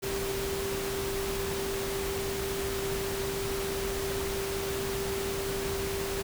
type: tone in noise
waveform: sine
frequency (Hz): 392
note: G4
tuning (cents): 0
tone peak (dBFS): -32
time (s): 0.02-6.23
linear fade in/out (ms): 20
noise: pink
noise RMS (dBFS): -35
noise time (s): 0.02-6.23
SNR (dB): 0
effects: none